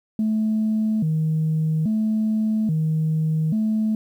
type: tone with vibrato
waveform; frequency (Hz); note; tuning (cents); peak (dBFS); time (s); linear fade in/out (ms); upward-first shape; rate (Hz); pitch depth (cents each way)
sine; 185; F#3; 0; -17; 0.19-3.95; 2; square; 0.6; 280
effects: tanh soft clip ceiling -15 dBFS + 9-bit